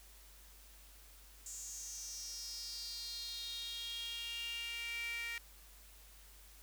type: tone with high-pass filter sweep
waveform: sawtooth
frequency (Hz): 466.2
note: A#4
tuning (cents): 0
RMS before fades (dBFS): -44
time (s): 1.46-5.38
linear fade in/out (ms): 2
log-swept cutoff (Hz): 7200 to 2100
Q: 6.8
effects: added 50 Hz sine -59 dBFS peak until 6.62 s + white hiss -61 dBFS RMS until 6.62 s